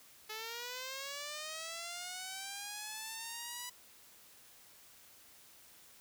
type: linear sweep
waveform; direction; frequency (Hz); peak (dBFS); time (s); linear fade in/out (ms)
5% pulse; up; 427.2 to 987.8; -30; 0.29-3.7; 10
effects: white hiss -60 dBFS RMS until 6 s